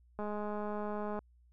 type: click train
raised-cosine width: 1 ms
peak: -26 dBFS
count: 210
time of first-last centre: 0.19-1.19 s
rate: 209 Hz
effects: added 60 Hz sine -61 dBFS peak until 1.52 s